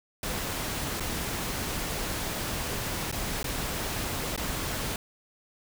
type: noise with dropouts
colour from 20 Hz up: pink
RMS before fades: -32 dBFS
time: 0.23-4.96 s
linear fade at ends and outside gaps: 2 ms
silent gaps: 0.999-1.005 / 3.115-3.125 / 3.43-3.442 / 4.363-4.376 s
effects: none